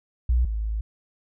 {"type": "tone pair in turn", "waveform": "sine", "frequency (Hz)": [60.5, 53.9], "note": ["B1", "A1"], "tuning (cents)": [-35, -35], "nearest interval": "major second", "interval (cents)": 200, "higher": "first", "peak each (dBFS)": [-17, -24], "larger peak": "first", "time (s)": [[0.29, 0.45], [0.45, 0.81]], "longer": "second", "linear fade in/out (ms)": 5, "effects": []}